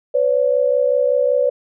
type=tone pair together; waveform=sine; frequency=504 / 569.3 Hz; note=B4 / C#5; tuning=+35 / +46 cents; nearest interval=major second; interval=211 cents; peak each=-16 dBFS; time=0.14-1.5 s; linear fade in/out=10 ms; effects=none